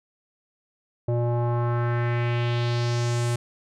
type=tone with low-pass filter sweep; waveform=square; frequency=119.5 Hz; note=A#2; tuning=43 cents sharp; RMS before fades=-24 dBFS; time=1.08-3.36 s; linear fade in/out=5 ms; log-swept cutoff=570 to 9400 Hz; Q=2.1; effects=none